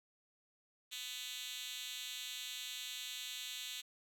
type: tone with high-pass filter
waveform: 5% pulse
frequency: 250 Hz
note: B3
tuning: 21 cents sharp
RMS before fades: -45 dBFS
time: 0.91-3.82 s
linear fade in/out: 20 ms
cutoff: 3800 Hz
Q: 2.8
effects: none